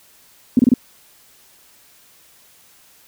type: tone bursts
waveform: sine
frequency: 248 Hz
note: B3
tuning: 7 cents sharp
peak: -7 dBFS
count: 4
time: 0.57-0.739 s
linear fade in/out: 2 ms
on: 22 ms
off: 27 ms
effects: white hiss -51 dBFS RMS until 3.07 s